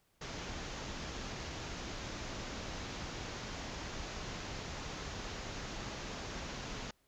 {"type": "low-pass noise", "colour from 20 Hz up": "pink", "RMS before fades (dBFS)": -43, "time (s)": [0.21, 6.91], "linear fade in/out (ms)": 5, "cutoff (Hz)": 7000, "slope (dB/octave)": 96, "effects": ["pink hiss -74 dBFS RMS until 7.07 s"]}